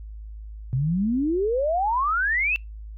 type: exponential sweep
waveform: sine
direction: up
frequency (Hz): 123.47 to 2714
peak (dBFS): -20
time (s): 0.73-2.56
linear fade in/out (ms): 0
effects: noise-tail reverb RT60 0.2 s tail -26 dB re dry + added 53 Hz sine -35 dBFS peak until 2.97 s

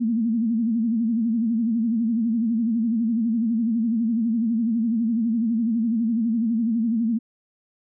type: tone with vibrato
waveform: sine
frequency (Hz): 227.9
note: A#3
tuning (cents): -39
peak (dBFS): -19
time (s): 0-7.19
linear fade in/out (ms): 20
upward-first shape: sine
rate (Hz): 12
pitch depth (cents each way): 99
effects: none

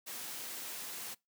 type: noise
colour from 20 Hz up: white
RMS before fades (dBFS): -43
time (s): 0.06-1.15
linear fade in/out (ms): 20
effects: noise-tail reverb RT60 0.2 s tail -23 dB re dry + high-pass 150 Hz 12 dB/octave

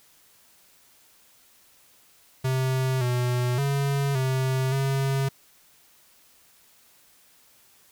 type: tone with pitch steps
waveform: square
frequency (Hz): 130.7 / 123.5 / 139.7 / 131.2 / 136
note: C3 / B2 / C#3 / C3 / C#3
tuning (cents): -1 / 0 / +14 / +5 / -33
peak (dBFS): -23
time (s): 2.44-5.29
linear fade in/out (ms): 10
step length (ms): 570
effects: white hiss -58 dBFS RMS until 7.91 s

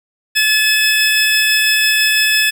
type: tone pair together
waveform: 25% pulse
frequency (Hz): 1724 / 2583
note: A6 / E7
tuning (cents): -36 / -36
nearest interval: perfect fifth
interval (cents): 700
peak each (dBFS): -10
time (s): 0.35-2.51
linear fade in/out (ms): 20
effects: none

